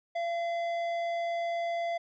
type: tone with tanh clipping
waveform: sine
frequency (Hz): 682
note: F5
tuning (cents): -41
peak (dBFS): -31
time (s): 0.15-1.98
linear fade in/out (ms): 10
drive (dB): 11
effects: none